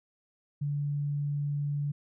sine tone, 144.6 Hz, D3, 27 cents flat, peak -28 dBFS, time 0.61-1.92 s, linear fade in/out 10 ms, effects none

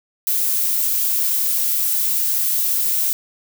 violet noise, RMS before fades -19 dBFS, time 0.27-3.13 s, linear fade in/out 0 ms, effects none

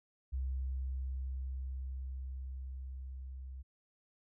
sine tone with level ramp, 65.4 Hz, C2, in tune, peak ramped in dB -33 to -43 dBFS, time 0.32-3.63 s, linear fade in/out 20 ms, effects none

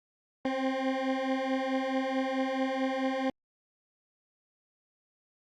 20% pulse beating tone pair, 261.1 / 265.7 Hz, C4 / C4, -3 / +27 cents, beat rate 4.6 Hz, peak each -28 / -25 dBFS, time 0.45-3.3 s, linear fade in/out 2 ms, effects low-pass 3000 Hz 12 dB/octave + Opus 48 kbps

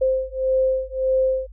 sine beating tone pair, 522 / 523.7 Hz, C5 / C5, -4 / +1 cents, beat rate 1.7 Hz, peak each -21 dBFS, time 0.01-1.47 s, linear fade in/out 10 ms, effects added 50 Hz sine -38 dBFS peak until 1.52 s

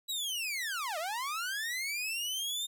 sawtooth linear two-way sweep, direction down then up, 3951 to 600 to 3669 Hz, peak -30 dBFS, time 0.08-2.67 s, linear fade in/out 20 ms, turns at 0.98 s, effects none

